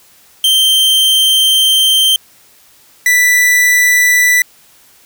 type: tone pair in turn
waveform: 45% pulse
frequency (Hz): 3136 / 1975.6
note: G7 / B6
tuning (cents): 0 / 0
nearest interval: minor sixth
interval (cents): 800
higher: first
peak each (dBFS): -7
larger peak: neither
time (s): 0.44-2.16 / 3.06-4.42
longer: first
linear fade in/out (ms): 2
effects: white hiss -46 dBFS RMS until 5.05 s